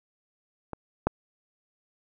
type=clicks; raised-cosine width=1 ms; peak=-20 / -8 dBFS; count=2; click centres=0.733 / 1.07 s; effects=none